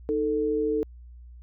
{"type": "tone pair together", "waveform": "sine", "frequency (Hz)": [310, 442.8], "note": ["D#4", "A4"], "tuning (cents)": [-6, 11], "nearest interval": "tritone", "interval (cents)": 617, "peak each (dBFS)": [-28, -24], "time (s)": [0.09, 0.83], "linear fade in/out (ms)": 0, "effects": ["added 60 Hz sine -43 dBFS peak until 1.42 s"]}